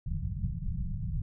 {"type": "low-pass noise", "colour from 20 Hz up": "pink", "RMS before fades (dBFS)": -33, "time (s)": [0.06, 1.22], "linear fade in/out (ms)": 5, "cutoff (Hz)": 190, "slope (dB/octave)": 96, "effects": []}